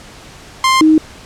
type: tone pair in turn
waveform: sawtooth / sine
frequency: 1051 / 313.1 Hz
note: C6 / D#4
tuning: +7 / +11 cents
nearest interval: octave + major sixth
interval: 2096 cents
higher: first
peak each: -5 dBFS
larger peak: neither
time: 0.64-0.81 / 0.81-0.98 s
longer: neither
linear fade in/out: 2 ms
effects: pink hiss -37 dBFS RMS until 1.25 s + low-pass 8000 Hz 12 dB/octave